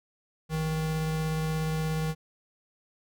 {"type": "tone pair together", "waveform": "square", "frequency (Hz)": [58.23, 157.9], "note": ["A#1", "D#3"], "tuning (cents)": [-1, 26], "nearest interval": "octave + perfect fourth", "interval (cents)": 1727, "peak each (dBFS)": [-39, -28], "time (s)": [0.49, 2.15], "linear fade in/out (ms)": 50, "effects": []}